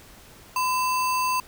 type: tone with sample-and-hold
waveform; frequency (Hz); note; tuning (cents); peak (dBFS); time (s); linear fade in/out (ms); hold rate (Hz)
sine; 1014; B5; +45; -21; 0.56-1.4; 2; 3675
effects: pink hiss -49 dBFS RMS until 1.47 s